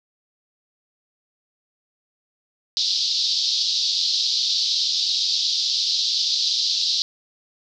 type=band-pass noise; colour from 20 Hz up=pink; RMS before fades=-22 dBFS; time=2.77-7.02 s; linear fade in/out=0 ms; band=3700 to 5200 Hz; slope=48 dB/octave; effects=none